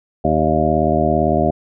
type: harmonic tone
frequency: 77.78 Hz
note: D#2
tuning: in tune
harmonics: 1 / 2 / 3 / 4 / 5 / 7 / 8 / 9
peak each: -23 / -22 / -21 / -23 / -22 / -24 / -20 / -19 dBFS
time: 0.24-1.51 s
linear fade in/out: 10 ms
effects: none